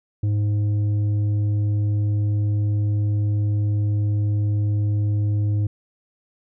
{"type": "tone with tanh clipping", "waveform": "sine", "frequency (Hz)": 103.83, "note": "G#2", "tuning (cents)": 0, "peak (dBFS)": -19, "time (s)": [0.23, 5.67], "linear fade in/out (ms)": 5, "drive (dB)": 6, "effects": []}